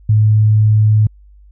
sine tone, 107.4 Hz, A2, 41 cents flat, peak -7 dBFS, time 0.09-1.07 s, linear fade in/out 5 ms, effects added 50 Hz sine -40 dBFS peak until 1.51 s

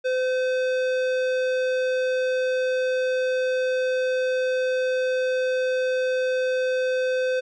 sine tone with tanh clipping, 512 Hz, C5, 38 cents flat, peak -23 dBFS, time 0.04-7.41 s, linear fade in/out 20 ms, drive 16 dB, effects none

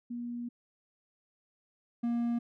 sine / triangle tone pair in turn, 239.5 / 236.2 Hz, A#3 / A#3, +47 / +23 cents, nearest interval unison, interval 24 cents, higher first, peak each -35 / -26 dBFS, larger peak second, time 0.1-0.49 / 2.03-2.39 s, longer first, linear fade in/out 10 ms, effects none

